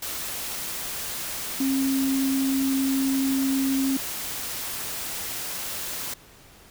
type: tone in noise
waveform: sine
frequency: 268.9 Hz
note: C4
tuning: 47 cents sharp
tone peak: -21 dBFS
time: 1.6-3.97 s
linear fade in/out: 5 ms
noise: white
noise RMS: -32 dBFS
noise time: 0.02-6.14 s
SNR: +8 dB
effects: pink hiss -51 dBFS RMS until 6.7 s